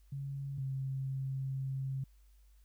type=tone pair in turn; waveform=sine; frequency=138.59 / 134.1 Hz; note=C#3 / C3; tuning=0 / +43 cents; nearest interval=minor second; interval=57 cents; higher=first; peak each=-37 / -34 dBFS; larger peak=second; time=0.12-0.58 / 0.58-2.04 s; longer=second; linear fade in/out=5 ms; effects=added 50 Hz sine -59 dBFS peak until 2.64 s + white hiss -75 dBFS RMS until 2.64 s